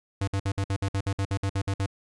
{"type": "tone bursts", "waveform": "square", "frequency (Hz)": 98, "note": "G2", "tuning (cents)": 0, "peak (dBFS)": -25, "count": 14, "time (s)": [0.21, 1.862], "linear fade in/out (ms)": 5, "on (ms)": 66, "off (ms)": 56, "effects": ["resampled to 22050 Hz", "11-bit"]}